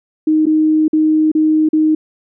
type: tone with dropouts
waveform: sine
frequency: 311.1 Hz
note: D#4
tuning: in tune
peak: -9 dBFS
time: 0.27-1.95 s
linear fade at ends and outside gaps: 5 ms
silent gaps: 0.457-0.466 / 0.881-0.931 / 1.317-1.35 / 1.689-1.731 s
effects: none